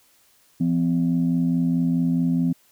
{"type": "tone pair together", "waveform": "sine", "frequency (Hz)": [170, 254.7], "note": ["F3", "C4"], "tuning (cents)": [-46, -46], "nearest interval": "perfect fifth", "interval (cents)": 700, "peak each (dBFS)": -20, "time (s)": [0.6, 2.53], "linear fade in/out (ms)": 10, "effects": ["tanh soft clip ceiling -12 dBFS", "white hiss -59 dBFS RMS until 2.71 s"]}